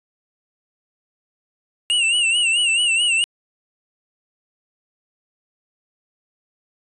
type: tone with vibrato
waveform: square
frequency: 2797 Hz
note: F7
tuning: 2 cents sharp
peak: -16 dBFS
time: 1.9-3.24 s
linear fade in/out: 0 ms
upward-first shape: sine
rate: 4.6 Hz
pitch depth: 95 cents each way
effects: resampled to 24000 Hz